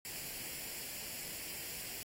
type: noise with comb filter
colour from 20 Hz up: white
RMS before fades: -44 dBFS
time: 0.05-2.03 s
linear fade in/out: 0 ms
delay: 0.4 ms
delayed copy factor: +0.6
effects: AAC 48 kbps